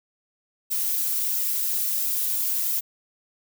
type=noise with flanger; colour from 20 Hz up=violet; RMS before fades=-25 dBFS; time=0.7-2.81 s; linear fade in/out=20 ms; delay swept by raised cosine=1.7 to 4.7 ms; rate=1.5 Hz; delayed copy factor=-0.7; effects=none